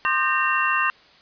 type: tone cluster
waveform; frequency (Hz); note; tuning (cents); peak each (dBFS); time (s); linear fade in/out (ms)
sine; 1057 / 1211 / 1567 / 1833 / 2733; C6 / D#6 / G6 / A#6 / F7; +17 / -47 / -1 / -30 / -38; -25; 0.05-0.9; 0
effects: white hiss -52 dBFS RMS until 1.21 s + resampled to 11025 Hz